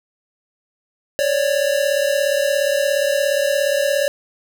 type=tone pair together; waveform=square; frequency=551.9 / 589 Hz; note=C#5 / D5; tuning=-8 / +5 cents; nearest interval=minor second; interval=113 cents; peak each=-19 / -20 dBFS; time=1.19-4.08 s; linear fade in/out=0 ms; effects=none